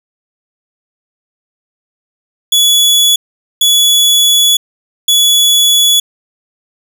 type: tone bursts at uneven times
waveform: sawtooth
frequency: 3400 Hz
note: G#7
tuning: 40 cents sharp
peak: -3 dBFS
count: 3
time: 2.52-3.16 / 3.61-4.57 / 5.08-6 s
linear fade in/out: 5 ms
effects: none